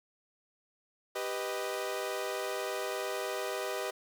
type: chord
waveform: sawtooth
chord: G augmented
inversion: none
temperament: equal with one note detuned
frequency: 392 / 495.3 / 622.3 Hz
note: G4 / B4 / D#5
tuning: 0 / +5 / 0 cents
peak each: -34 dBFS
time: 1.15-3.91 s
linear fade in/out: 10 ms
effects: none